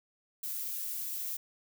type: noise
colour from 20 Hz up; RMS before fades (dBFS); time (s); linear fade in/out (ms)
violet; -37; 0.43-1.37; 5
effects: none